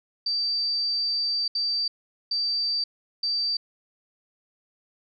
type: tone bursts at uneven times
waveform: sine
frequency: 4651 Hz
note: D8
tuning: 18 cents flat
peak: -23 dBFS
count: 4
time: 0.26-1.48 / 1.55-1.88 / 2.31-2.84 / 3.23-3.57 s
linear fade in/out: 5 ms
effects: none